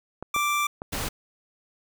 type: clicks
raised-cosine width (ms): 1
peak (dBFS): -20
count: 3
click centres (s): 0.226 / 0.363 / 0.819
type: tone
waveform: 25% pulse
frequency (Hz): 1174.7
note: D6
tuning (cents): 0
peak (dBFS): -19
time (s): 0.34-0.67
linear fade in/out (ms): 5
type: noise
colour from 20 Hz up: pink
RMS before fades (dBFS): -30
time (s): 0.92-1.09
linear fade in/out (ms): 10
effects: none